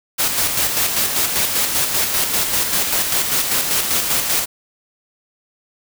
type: noise with tremolo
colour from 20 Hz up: white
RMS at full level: -17 dBFS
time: 0.18-4.46 s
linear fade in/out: 20 ms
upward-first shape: square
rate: 5.1 Hz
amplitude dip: 40%
effects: none